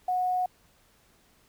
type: tone with quantisation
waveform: sine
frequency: 731 Hz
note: F#5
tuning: 21 cents flat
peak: -24 dBFS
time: 0.08-0.46 s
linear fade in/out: 5 ms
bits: 9
effects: pink hiss -63 dBFS RMS until 1.48 s